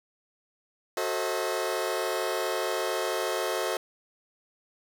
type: chord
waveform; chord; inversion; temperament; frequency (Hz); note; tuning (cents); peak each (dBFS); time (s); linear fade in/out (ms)
sawtooth; F# diminished seventh; none; just; 370 / 444 / 532.8 / 639.4; F#4 / A4 / C5 / Eb5; 0 / +16 / +31 / +47; -29; 0.97-3.77; 2
effects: none